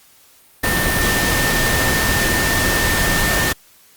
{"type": "tone in noise", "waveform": "sine", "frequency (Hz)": 1805, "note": "A6", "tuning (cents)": 44, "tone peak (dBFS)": -20, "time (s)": [0.63, 3.53], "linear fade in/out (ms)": 10, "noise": "pink", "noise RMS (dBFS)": -18, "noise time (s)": [0.63, 3.53], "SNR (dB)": -5, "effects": ["white hiss -50 dBFS RMS until 3.96 s", "Opus 48 kbps"]}